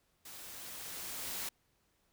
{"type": "noise with level ramp", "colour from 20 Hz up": "white", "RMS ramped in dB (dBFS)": [-50, -39], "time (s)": [0.25, 1.49], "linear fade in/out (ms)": 5, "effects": ["pink hiss -75 dBFS RMS until 2.12 s"]}